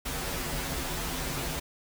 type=noise with comb filter; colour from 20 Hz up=pink; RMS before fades=-33 dBFS; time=0.05-1.6 s; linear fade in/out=10 ms; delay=9.7 ms; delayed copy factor=-1; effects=none